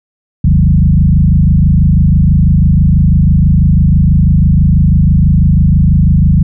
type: tone with frequency modulation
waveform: sine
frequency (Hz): 112.9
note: A2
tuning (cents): +45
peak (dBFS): -4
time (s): 0.44-6.43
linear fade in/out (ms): 5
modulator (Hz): 26.1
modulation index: 2.7
effects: none